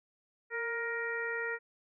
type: harmonic tone with a mistuned harmonic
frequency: 469.1 Hz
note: A#4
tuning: 11 cents sharp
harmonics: 1 / 2 / 3 / 4 / 5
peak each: -38 / -46 / -39 / -36 / -46 dBFS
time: 0.5-1.59 s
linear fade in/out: 50 ms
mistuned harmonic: 1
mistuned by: -30 cents
effects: none